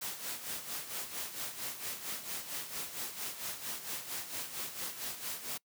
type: noise with tremolo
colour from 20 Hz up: white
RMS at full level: -38 dBFS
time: 0.01-5.58 s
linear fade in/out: 10 ms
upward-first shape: sine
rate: 4.4 Hz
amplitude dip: 65%
effects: noise-tail reverb RT60 0.1 s tail -24 dB re dry + high-pass 100 Hz 12 dB/octave